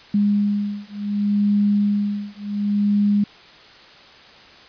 sine beating tone pair, 204.5 / 205.18 Hz, G#3 / G#3, -26 / -21 cents, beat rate 0.68 Hz, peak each -20 dBFS, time 0.14-3.24 s, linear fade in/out 5 ms, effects white hiss -45 dBFS RMS until 4.68 s + resampled to 11025 Hz

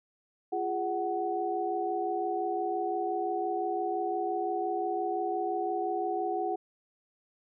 sine tone cluster, 345.9 / 411.7 / 746 Hz, F4 / G#4 / F#5, -17 / -15 / +14 cents, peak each -34 / -34 / -31 dBFS, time 0.52-6.56 s, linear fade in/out 10 ms, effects none

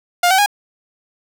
sawtooth tone with pitch steps, 706 / 761.1 / 820.4 Hz, F5 / F#5 / G#5, +19 / +49 / -21 cents, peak -7 dBFS, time 0.23-0.461 s, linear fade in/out 5 ms, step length 77 ms, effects none

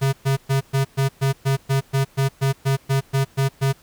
square tone bursts, 135.8 Hz, C#3, 35 cents flat, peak -17 dBFS, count 16, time 0.01-3.73 s, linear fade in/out 20 ms, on 120 ms, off 120 ms, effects pink hiss -53 dBFS RMS until 3.82 s

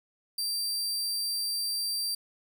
sawtooth tone, 4699 Hz, D8, in tune, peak -26 dBFS, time 0.38-2.15 s, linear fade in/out 5 ms, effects none

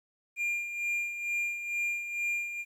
triangle tone with tremolo, 2400 Hz, D7, 37 cents sharp, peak -26 dBFS, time 0.36-2.65 s, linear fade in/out 50 ms, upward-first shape sine, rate 2.2 Hz, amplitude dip 60%, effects 11-bit

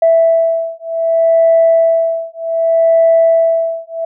sine beating tone pair, 659.3 / 659.95 Hz, E5 / E5, 0 / +2 cents, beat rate 0.65 Hz, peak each -11 dBFS, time 0.02-4.05 s, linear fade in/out 5 ms, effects tanh soft clip ceiling -1 dBFS

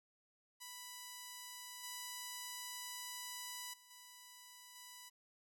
5% pulse tone with level steps, 987.8 Hz, B5, in tune, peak -37 / -33 / -50 / -44 / -41 dBFS, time 0.6-5.1 s, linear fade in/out 20 ms, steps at 1.83 / 3.73 / 3.9 / 4.75 s, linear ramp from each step 10 ms, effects none

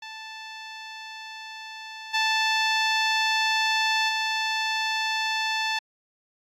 10% pulse tone with level steps, 880 Hz, A5, in tune, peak -28 / -12 / -15 dBFS, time 0.02-5.79 s, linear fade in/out 5 ms, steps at 2.13 / 4.08 s, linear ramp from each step 20 ms, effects low-pass 5000 Hz 12 dB/octave + AAC 64 kbps

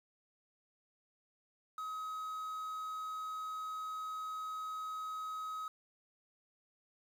triangle tone with quantisation, 1270 Hz, D#6, 35 cents sharp, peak -37 dBFS, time 1.78-5.68 s, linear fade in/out 2 ms, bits 10, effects none

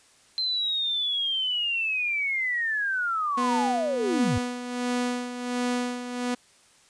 sine linear sweep, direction down, 4123 to 83.2 Hz, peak -24 dBFS, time 0.38-4.38 s, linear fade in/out 0 ms
sawtooth tone with tremolo, 246 Hz, B3, 7 cents flat, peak -20 dBFS, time 3.37-6.35 s, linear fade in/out 10 ms, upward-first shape sine, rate 1.4 Hz, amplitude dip 65%
effects white hiss -58 dBFS RMS until 6.89 s + resampled to 22050 Hz

